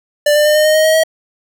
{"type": "tone with pitch steps", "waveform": "square", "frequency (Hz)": [590, 596.9, 603.8, 610.8, 617.9, 625.1, 632.3, 639.7], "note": ["D5", "D5", "D5", "D#5", "D#5", "D#5", "D#5", "D#5"], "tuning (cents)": [8, 28, 48, -32, -12, 8, 28, 48], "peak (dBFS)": -9, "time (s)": [0.26, 1.036], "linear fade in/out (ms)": 5, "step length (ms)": 97, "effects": []}